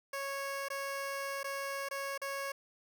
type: tone with dropouts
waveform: 15% pulse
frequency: 552 Hz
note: C#5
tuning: 7 cents flat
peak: -30 dBFS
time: 0.13-2.52 s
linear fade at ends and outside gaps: 5 ms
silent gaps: 0.685-0.701 / 1.432-1.442 / 1.888-1.91 / 2.178-2.216 s
effects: none